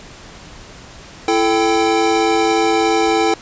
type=tone cluster; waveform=square; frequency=334.8 / 438 / 785 Hz; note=E4 / A4 / G5; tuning=+27 / -8 / +2 cents; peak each=-18 dBFS; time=1.28-3.34 s; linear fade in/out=2 ms; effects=pink hiss -38 dBFS RMS until 3.41 s + resampled to 16000 Hz